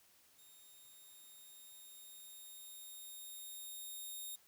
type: tone with level ramp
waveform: 5% pulse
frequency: 3700 Hz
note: A#7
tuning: 14 cents flat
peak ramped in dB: -53 to -36 dBFS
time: 0.38-4.36 s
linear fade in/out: 10 ms
effects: white hiss -68 dBFS RMS until 4.47 s